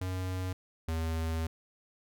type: tone pair in turn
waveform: square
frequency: 92.5 / 81.12 Hz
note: F#2 / E2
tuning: 0 / -27 cents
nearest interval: major second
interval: 227 cents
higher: first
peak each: -33 / -31 dBFS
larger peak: second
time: 0.01-0.53 / 0.88-1.47 s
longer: second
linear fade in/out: 5 ms
effects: none